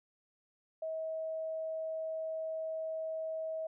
sine tone, 640 Hz, D#5, 49 cents sharp, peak -35 dBFS, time 0.82-3.67 s, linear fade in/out 5 ms, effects none

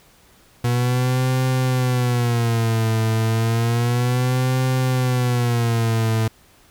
40% pulse tone with vibrato, 120 Hz, B2, 49 cents flat, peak -16 dBFS, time 0.64-6.28 s, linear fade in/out 5 ms, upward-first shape sine, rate 0.31 Hz, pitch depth 130 cents each way, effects pink hiss -53 dBFS RMS until 6.7 s

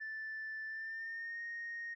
sine tone with pitch glide, 1760 to 1860.4 Hz, A6 to A#6, 0 to -4 cents, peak -39 dBFS, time 0-1.95 s, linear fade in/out 20 ms, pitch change +96 cents, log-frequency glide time 0.66-1.41 s, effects tanh soft clip ceiling -37 dBFS

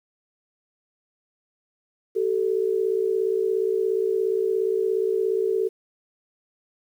sine tone pair together, 383.3 / 440.4 Hz, G4 / A4, -39 / +2 cents, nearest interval major second, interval 241 cents, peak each -23 dBFS, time 2.15-5.69 s, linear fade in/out 20 ms, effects 9-bit

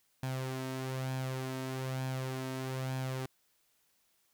sawtooth tone with flanger, 130.81 Hz, C3, in tune, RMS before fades -37 dBFS, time 0.23-3.26 s, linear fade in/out 2 ms, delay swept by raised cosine 1.2 to 3.2 ms, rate 1.1 Hz, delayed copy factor +0.5, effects white hiss -73 dBFS RMS until 4.33 s

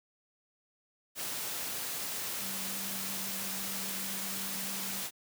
sine tone in noise, 193.4 Hz, G3, 23 cents flat, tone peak -45 dBFS, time 2.39-5.04 s, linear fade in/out 50 ms, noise white, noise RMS -37 dBFS, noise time 1.15-5.11 s, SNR -11 dB, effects high-pass 100 Hz 12 dB/octave

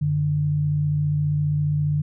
sine tone pair together, 93.4 / 148.26 Hz, F#2 / D3, +17 / +17 cents, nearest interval minor sixth, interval 800 cents, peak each -29 / -19 dBFS, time 0.01-2.02 s, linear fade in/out 10 ms, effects none

